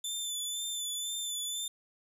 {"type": "tone with vibrato", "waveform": "20% pulse", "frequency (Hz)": 3520, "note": "A7", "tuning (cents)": 0, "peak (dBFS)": -28, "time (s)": [0.04, 1.68], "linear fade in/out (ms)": 5, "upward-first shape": "sine", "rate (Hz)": 2, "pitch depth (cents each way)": 32, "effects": []}